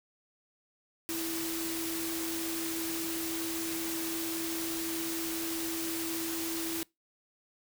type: tone in noise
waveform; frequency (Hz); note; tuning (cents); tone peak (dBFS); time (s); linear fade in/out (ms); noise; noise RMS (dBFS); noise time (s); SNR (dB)
sine; 329.6; E4; 0; -35; 1.09-6.83; 0; white; -37; 1.09-6.83; -1
effects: noise-tail reverb RT60 0.2 s tail -24 dB re dry